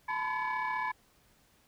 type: tone cluster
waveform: sine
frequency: 875 / 996 / 1031 / 1708 / 2259 Hz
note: A5 / B5 / C6 / G#6 / C#7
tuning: -10 / +14 / -26 / +48 / +32 cents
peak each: -36 / -33 / -40 / -36 / -40 dBFS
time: 0.08-0.92 s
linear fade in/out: 10 ms
effects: tanh soft clip ceiling -25 dBFS + pink hiss -66 dBFS RMS until 1.67 s